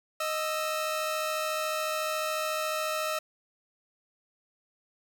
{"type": "tone pair together", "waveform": "sawtooth", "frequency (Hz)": [622.3, 1318.6], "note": ["D#5", "E6"], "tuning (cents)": [0, 0], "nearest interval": "octave + minor second", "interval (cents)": 1300, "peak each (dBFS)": [-27, -29], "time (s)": [0.2, 3.19], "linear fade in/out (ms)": 5, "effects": []}